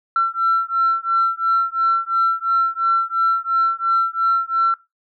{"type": "beating tone pair", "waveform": "sine", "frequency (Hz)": [1348, 1350.9], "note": ["E6", "E6"], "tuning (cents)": [38, 42], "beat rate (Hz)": 2.9, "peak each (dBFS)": -18, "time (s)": [0.16, 4.74], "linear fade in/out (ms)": 2, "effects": ["noise-tail reverb RT60 0.2 s tail -19 dB re dry", "tanh soft clip ceiling -9 dBFS"]}